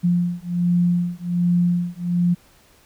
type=beating tone pair; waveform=sine; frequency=174.61 / 175.91 Hz; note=F3 / F3; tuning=0 / +13 cents; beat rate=1.3 Hz; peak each=-20 / -20 dBFS; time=0.03-2.35 s; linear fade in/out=20 ms; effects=pink hiss -54 dBFS RMS until 2.85 s